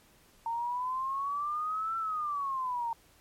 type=exponential two-way sweep; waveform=sine; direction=up then down; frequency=911 to 1347 to 911 Hz; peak=-30 dBFS; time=0.46-2.93 s; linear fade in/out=2 ms; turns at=1.97 s; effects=pink hiss -62 dBFS RMS until 3.2 s + MP3 64 kbps